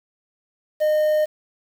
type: tone with quantisation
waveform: triangle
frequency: 612 Hz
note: D#5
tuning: 29 cents flat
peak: -14 dBFS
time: 0.8-1.26 s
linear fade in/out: 20 ms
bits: 7
effects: none